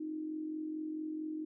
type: tone with amplitude modulation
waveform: sine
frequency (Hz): 311.1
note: D#4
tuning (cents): 0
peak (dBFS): -34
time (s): 0-1.45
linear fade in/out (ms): 10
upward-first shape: sine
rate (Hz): 44.5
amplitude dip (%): 55
effects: none